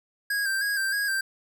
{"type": "tone with vibrato", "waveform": "square", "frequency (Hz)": 1608, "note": "G6", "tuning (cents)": 44, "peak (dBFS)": -25, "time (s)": [0.3, 1.21], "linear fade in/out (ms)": 5, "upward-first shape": "square", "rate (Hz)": 3.2, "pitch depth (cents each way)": 40, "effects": []}